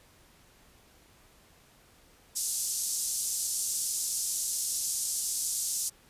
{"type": "band-pass noise", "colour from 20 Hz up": "pink", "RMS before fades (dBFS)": -32, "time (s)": [2.35, 5.9], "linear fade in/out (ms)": 20, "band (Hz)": [6000, 11000], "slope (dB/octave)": 24, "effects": ["pink hiss -60 dBFS RMS until 6.09 s", "resampled to 32000 Hz"]}